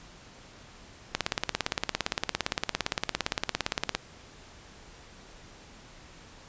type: click train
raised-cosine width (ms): 0.2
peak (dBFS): -8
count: 50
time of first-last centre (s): 1.15-3.95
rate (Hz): 17.5
effects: pink hiss -51 dBFS RMS until 6.48 s + resampled to 16000 Hz